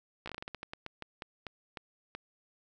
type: slowing click train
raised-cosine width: 0.3 ms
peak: -24 dBFS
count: 17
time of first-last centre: 0.26-2.15 s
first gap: 15 ms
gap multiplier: 1.24
effects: none

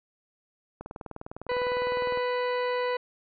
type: click train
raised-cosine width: 1 ms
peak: -24 dBFS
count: 28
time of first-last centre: 0.81-2.174 s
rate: 19.8 Hz
type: harmonic tone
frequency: 495.3 Hz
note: B4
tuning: 5 cents sharp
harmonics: 1 / 2 / 3 / 4 / 5 / 6 / 8 / 9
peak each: -27 / -32 / -40 / -37 / -44 / -45 / -46 / -50 dBFS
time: 1.49-2.97 s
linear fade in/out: 5 ms
effects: none

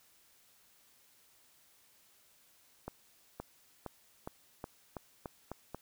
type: accelerating click train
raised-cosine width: 1 ms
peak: -26 dBFS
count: 9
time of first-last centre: 2.88-5.746 s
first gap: 520 ms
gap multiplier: 0.89
effects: white hiss -66 dBFS RMS until 5.81 s

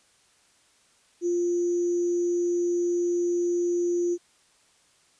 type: tone with sample-and-hold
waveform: sine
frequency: 349.2 Hz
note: F4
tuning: in tune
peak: -22 dBFS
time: 1.21-4.18 s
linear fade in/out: 50 ms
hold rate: 6300 Hz
effects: white hiss -62 dBFS RMS until 5.19 s + resampled to 22050 Hz

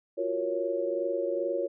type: chord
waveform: sine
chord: Gb major seventh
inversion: third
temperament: equal with one note detuned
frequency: 347.6 / 370 / 466.2 / 554.4 Hz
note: F4 / Gb4 / Bb4 / Db5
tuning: -8 / 0 / 0 / 0 cents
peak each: -33 / -35 / -34 / -30 dBFS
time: 0.17-1.68 s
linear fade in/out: 20 ms
effects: none

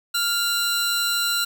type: tone pair together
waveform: sawtooth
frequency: 1400 / 3994 Hz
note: F6 / B7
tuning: +4 / +19 cents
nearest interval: octave + tritone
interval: 1815 cents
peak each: -20 dBFS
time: 0.14-1.45 s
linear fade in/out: 10 ms
effects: none

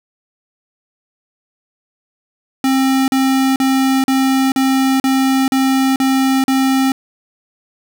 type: tone bursts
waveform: square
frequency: 265.8 Hz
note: C4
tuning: 27 cents sharp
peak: -12 dBFS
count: 9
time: 2.64-6.92 s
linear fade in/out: 2 ms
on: 440 ms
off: 40 ms
effects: 8-bit

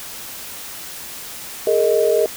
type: chord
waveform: sine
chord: Ab suspended second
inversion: none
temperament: equal with one note detuned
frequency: 415.3 / 459.2 / 622.3 Hz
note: Ab4 / Bb4 / Eb5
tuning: 0 / -26 / 0 cents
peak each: -18 / -17 / -18 dBFS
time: 1.67-2.26 s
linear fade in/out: 2 ms
effects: white hiss -33 dBFS RMS until 2.36 s

